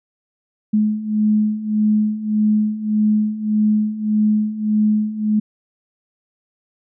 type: beating tone pair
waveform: sine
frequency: 211.8 / 213.5 Hz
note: G#3 / G#3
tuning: +34 / +48 cents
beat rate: 1.7 Hz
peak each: -20 / -16 dBFS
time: 0.73-5.4 s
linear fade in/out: 10 ms
effects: none